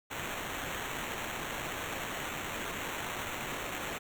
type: noise with sample-and-hold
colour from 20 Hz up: blue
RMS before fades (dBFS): -38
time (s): 0.1-3.99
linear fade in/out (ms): 20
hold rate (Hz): 4900
effects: none